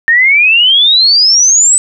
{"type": "exponential sweep", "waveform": "sine", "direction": "up", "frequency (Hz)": [1800, 8110], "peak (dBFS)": -4, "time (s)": [0.08, 1.78], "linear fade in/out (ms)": 0, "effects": []}